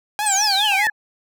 sawtooth tone with vibrato, 813 Hz, G#5, 37 cents flat, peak -16 dBFS, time 0.19-0.87 s, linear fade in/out 0 ms, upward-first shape triangle, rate 4.9 Hz, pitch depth 120 cents each way
sine exponential sweep, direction down, 8600 to 1669 Hz, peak -17 dBFS, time 0.26-0.9 s, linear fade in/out 5 ms
triangle tone with exponential decay, 830 Hz, G#5, 1 cent flat, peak -20 dBFS, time 0.72-0.92 s, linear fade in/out 1 ms, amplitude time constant 42 ms
effects none

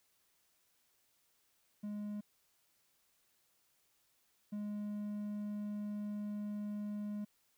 triangle tone pair in turn, 207.7 / 207.7 Hz, G#3 / G#3, 0 / 0 cents, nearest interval unison, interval 0 cents, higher neither, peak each -37 / -36 dBFS, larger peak second, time 1.83-2.21 / 4.52-7.25 s, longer second, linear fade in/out 10 ms, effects white hiss -75 dBFS RMS until 7.57 s

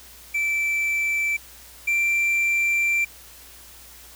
triangle tone pair in turn, 2328 / 2355 Hz, D7 / D7, -16 / +4 cents, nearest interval unison, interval 20 cents, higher second, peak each -19 / -17 dBFS, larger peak second, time 0.34-1.37 / 1.87-3.05 s, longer second, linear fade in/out 10 ms, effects added 60 Hz sine -52 dBFS peak until 4.15 s + white hiss -46 dBFS RMS until 4.15 s

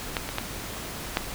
clicks, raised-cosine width 0.3 ms, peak -9 / -16 / -10 / -6 dBFS, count 4, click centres 0.168 / 0.29 / 0.384 / 1.171 s, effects pink hiss -36 dBFS RMS until 1.34 s

